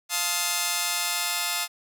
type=chord; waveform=5% pulse; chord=F dominant seventh; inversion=none; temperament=just; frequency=698.5 / 873.1 / 1047.7 / 1257.2 Hz; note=F5 / A5 / C6 / Eb6; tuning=0 / -14 / +2 / +18 cents; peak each=-19 / -19 / -23 / -18 dBFS; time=0.09-1.68 s; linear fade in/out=50 ms; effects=none